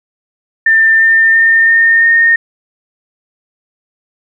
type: tone with pitch steps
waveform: sine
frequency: 1792 / 1803.4 / 1814.9 / 1826.5 / 1838.1 Hz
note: A6 / A6 / A#6 / A#6 / A#6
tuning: +31 / +42 / -47 / -36 / -25 cents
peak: -5 dBFS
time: 0.66-2.36 s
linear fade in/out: 5 ms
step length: 340 ms
effects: none